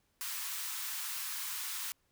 white high-pass noise, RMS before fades -39 dBFS, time 0.21-1.92 s, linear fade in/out 0 ms, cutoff 910 Hz, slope 48 dB/octave, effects pink hiss -75 dBFS RMS until 2.11 s

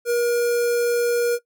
square tone with notch filter, 476.8 Hz, A#4, 39 cents sharp, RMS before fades -20 dBFS, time 0.05-1.39 s, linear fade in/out 50 ms, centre 3100 Hz, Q 1.1, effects noise-tail reverb RT60 0.1 s tail -18 dB re dry

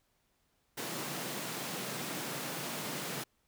pink high-pass noise, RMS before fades -39 dBFS, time 0.77-3.24 s, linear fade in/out 10 ms, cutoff 130 Hz, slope 48 dB/octave, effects pink hiss -75 dBFS RMS until 3.47 s

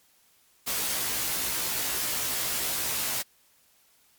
white noise with comb filter, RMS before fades -29 dBFS, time 0.66-3.23 s, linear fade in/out 20 ms, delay 16 ms, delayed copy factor +0.95, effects white hiss -63 dBFS RMS until 4.18 s + MP3 96 kbps

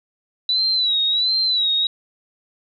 sine tone with vibrato, 3938 Hz, B7, 6 cents flat, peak -16 dBFS, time 0.49-1.87 s, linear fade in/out 2 ms, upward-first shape sine, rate 1.4 Hz, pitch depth 91 cents each way, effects none

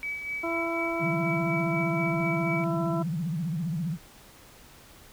sine tone with tremolo, 2285 Hz, D7, 48 cents flat, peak -29 dBFS, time 0.03-2.64 s, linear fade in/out 0 ms, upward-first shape sine, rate 4.1 Hz, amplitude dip 50%
harmonic tone, 334.2 Hz, E4, 24 cents sharp, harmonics 1 / 2 / 3 / 4, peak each -31 / -32 / -36 / -37 dBFS, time 0.43-3.03 s, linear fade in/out 10 ms
sine tone with vibrato, 164.81 Hz, E3, in tune, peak -27 dBFS, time 0.99-3.98 s, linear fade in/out 50 ms, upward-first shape triangle, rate 15 Hz, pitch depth 230 cents each way
effects pink hiss -52 dBFS RMS until 5.12 s

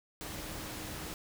sine tone in noise, 309.1 Hz, D#4, 11 cents flat, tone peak -50 dBFS, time 0.21-1.14 s, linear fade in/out 0 ms, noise pink, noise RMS -42 dBFS, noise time 0.21-1.14 s, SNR -11 dB, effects none

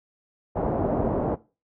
white low-pass noise, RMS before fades -25 dBFS, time 0.55-1.36 s, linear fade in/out 20 ms, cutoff 720 Hz, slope 24 dB/octave, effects noise-tail reverb RT60 0.3 s tail -19 dB re dry

